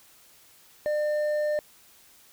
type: tone with hard clipping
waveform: triangle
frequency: 600 Hz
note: D5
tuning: 37 cents sharp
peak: -25 dBFS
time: 0.86-1.59 s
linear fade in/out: 0 ms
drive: 8 dB
effects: white hiss -56 dBFS RMS until 2.32 s